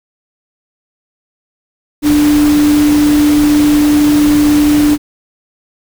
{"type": "tone in noise", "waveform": "sine", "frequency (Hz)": 296, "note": "D4", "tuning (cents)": 14, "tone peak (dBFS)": -6, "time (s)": [2.02, 4.98], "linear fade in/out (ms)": 50, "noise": "pink", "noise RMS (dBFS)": -20, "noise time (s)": [2.02, 4.98], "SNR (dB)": 11, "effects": []}